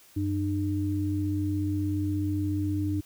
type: tone pair together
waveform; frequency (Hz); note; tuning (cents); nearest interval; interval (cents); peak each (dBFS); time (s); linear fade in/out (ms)
sine; 95.25 / 302.4; G2 / D#4; -49 / -49; octave + minor sixth; 2000; -28; 0.16-3.01; 10
effects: white hiss -56 dBFS RMS until 3.05 s